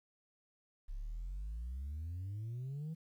sine exponential sweep, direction up, 32.7 to 164.81 Hz, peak -37 dBFS, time 0.88-2.95 s, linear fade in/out 20 ms, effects tanh soft clip ceiling -38 dBFS + 12-bit

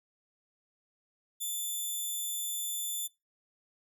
5% pulse tone, 3520 Hz, A7, in tune, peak -25 dBFS, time 1.4-3.08 s, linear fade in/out 20 ms, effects noise-tail reverb RT60 0.2 s tail -20 dB re dry

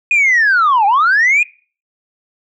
sine linear two-way sweep, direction down then up, 2489 to 773 to 2489 Hz, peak -7 dBFS, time 0.11-1.43 s, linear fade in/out 2 ms, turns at 0.86 s, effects noise-tail reverb RT60 0.4 s tail -23 dB re dry + tanh soft clip ceiling -6 dBFS

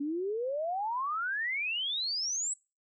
sine exponential sweep, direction up, 277.2 to 8020 Hz, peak -30 dBFS, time 0-2.54 s, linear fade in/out 10 ms, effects noise-tail reverb RT60 0.3 s tail -25 dB re dry

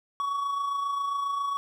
triangle tone with amplitude modulation, 1124 Hz, C#6, 24 cents sharp, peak -23 dBFS, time 0.2-1.57 s, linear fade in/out 0 ms, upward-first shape sine, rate 27.4 Hz, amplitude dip 40%, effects none

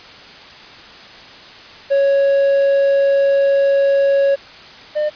triangle tone pair in turn, 554.4 / 602.9 Hz, C#5 / D5, 0 / +45 cents, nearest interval minor second, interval 145 cents, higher second, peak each -9 / -13 dBFS, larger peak first, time 1.9-4.36 / 4.95-5.1 s, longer first, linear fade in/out 20 ms, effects white hiss -38 dBFS RMS until 5.15 s + resampled to 11025 Hz

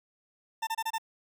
40% pulse tone bursts, 896 Hz, A5, 31 cents sharp, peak -28 dBFS, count 5, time 0.62-0.983 s, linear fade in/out 10 ms, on 51 ms, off 27 ms, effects none

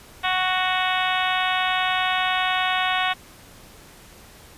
harmonic tone, 370 Hz, F#4, in tune, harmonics 2 / 3 / 4 / 5 / 6 / 7 / 8 / 9 / 10, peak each -25 / -27 / -28 / -29 / -30 / -30 / -31 / -32 / -32 dBFS, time 0.23-3.14 s, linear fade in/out 20 ms, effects pink hiss -47 dBFS RMS until 4.57 s + resampled to 32000 Hz

